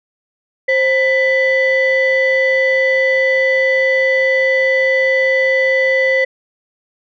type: tone pair together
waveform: sine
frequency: 526.8 / 1989 Hz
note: C5 / B6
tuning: +12 / +12 cents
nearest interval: octave + major seventh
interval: 2300 cents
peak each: -12 dBFS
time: 0.68-6.25 s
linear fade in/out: 10 ms
effects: tanh soft clip ceiling -7 dBFS